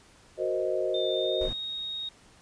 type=chord; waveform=sine; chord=C half-diminished seventh; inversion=second; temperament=equal; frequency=370 / 466.2 / 523.3 / 622.3 Hz; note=Gb4 / Bb4 / C5 / Eb5; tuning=0 / 0 / 0 / 0 cents; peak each=-31 / -34 / -31 / -30 dBFS; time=0.37-1.5 s; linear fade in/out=50 ms
type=tone with pitch glide; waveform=sine; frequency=3601 to 3745 Hz; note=A7 to A#7; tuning=+39 to +7 cents; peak=-32 dBFS; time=0.94-2.09 s; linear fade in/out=5 ms; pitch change=+68 cents; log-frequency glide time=1.13-1.56 s
type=noise; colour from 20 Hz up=brown; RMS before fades=-34 dBFS; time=1.41-1.53 s; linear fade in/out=0 ms
effects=pink hiss -57 dBFS RMS until 2.41 s + resampled to 22050 Hz